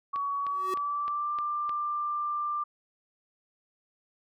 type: tone with pitch glide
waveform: sine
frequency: 1127 to 1186.5 Hz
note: C#6 to D6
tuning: +28 to +17 cents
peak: -28 dBFS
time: 0.13-2.64 s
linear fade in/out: 10 ms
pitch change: +89 cents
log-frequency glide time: 0.39-1.34 s
type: click train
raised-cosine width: 0.3 ms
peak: -27 dBFS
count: 6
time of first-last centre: 0.16-1.694 s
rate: 3.26 Hz
type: tone with exponential growth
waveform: square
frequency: 372.6 Hz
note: F#4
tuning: 12 cents sharp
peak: -31 dBFS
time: 0.47-0.74 s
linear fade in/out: 2 ms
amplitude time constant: 58 ms
effects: none